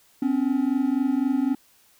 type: tone pair together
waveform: triangle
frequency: 256.7 / 280.6 Hz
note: C4 / C#4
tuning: -33 / +21 cents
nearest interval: major second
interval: 154 cents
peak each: -21 dBFS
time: 0.22-1.55 s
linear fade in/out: 5 ms
effects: white hiss -59 dBFS RMS until 1.99 s